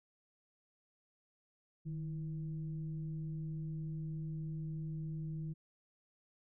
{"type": "tone with frequency modulation", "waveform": "sine", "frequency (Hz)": 155.56, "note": "D#3", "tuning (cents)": 0, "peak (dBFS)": -38, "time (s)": [1.85, 5.54], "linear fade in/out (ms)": 20, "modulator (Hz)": 174, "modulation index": 0.35, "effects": []}